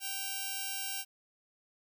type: tone pair together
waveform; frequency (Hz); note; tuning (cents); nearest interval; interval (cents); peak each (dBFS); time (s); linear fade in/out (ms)
5% pulse; 779.8 / 2779; G5 / F7; -9 / -9; octave + minor seventh; 2200; -28; 0-1.05; 50
effects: none